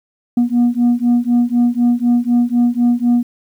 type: beating tone pair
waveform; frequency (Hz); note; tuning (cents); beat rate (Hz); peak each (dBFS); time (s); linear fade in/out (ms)
sine; 238.8 / 242.8; A#3 / B3; +42 / -29; 4; -12; 0.37-3.23; 5
effects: tanh soft clip ceiling -8 dBFS + 8-bit